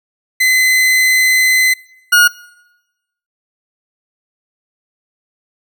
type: tone pair in turn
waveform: 40% pulse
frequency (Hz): 2035 / 1439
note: C7 / F#6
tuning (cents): -49 / -49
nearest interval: tritone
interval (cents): 600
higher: first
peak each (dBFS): -8 / -5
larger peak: second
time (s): 0.4-1.74 / 2.12-2.28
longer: first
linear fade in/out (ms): 10
effects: noise-tail reverb RT60 1.0 s tail -23 dB re dry